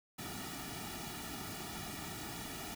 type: noise with comb filter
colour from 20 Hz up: pink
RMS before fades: -44 dBFS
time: 0.18-2.75 s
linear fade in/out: 10 ms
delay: 1.9 ms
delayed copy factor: -0.95
effects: none